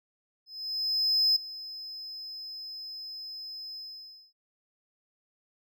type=tone with ADSR envelope; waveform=triangle; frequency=5100 Hz; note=D#8; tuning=42 cents sharp; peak=-19 dBFS; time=0.46-4.33 s; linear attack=900 ms; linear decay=6 ms; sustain=-18 dB; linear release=570 ms; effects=none